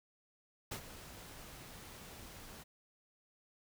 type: noise with ADSR envelope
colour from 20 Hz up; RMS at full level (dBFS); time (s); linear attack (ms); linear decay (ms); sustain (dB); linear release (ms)
pink; -40; 0.71-2.64; 10; 80; -12; 20
effects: none